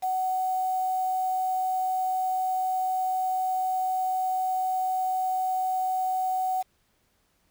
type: tone with quantisation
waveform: sine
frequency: 748 Hz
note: F#5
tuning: 19 cents sharp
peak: -24 dBFS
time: 0.02-6.63 s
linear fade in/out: 20 ms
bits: 7
effects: pink hiss -69 dBFS RMS until 7.5 s